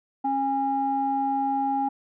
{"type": "tone with low-pass filter", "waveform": "square", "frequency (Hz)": 272.8, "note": "C#4", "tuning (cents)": -28, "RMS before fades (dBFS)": -25, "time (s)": [0.24, 1.89], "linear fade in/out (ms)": 10, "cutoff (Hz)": 780, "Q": 8.1, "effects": []}